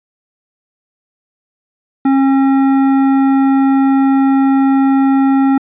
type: tone with hard clipping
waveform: sine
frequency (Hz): 270.7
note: C#4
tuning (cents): -41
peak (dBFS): -10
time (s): 2.05-5.58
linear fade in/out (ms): 5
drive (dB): 11
effects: resampled to 8000 Hz